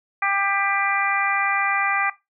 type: harmonic tone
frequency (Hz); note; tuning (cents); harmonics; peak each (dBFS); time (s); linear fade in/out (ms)
396.5; G4; +20; 2 / 3 / 4 / 5 / 6; -25 / -23 / -28 / -24 / -26; 0.22-2.1; 5
effects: noise-tail reverb RT60 0.2 s tail -18 dB re dry